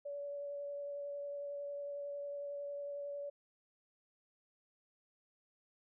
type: tone with vibrato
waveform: sine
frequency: 571 Hz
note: D5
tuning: 49 cents flat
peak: -40 dBFS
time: 0.05-3.3 s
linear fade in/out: 10 ms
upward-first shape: sine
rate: 11 Hz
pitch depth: 11 cents each way
effects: none